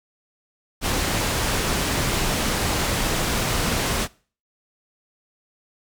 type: low-pass noise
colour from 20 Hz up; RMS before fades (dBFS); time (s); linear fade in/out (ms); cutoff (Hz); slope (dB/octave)
pink; -23; 0.81-4.08; 50; 11000; 12
effects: noise-tail reverb RT60 0.4 s tail -22 dB re dry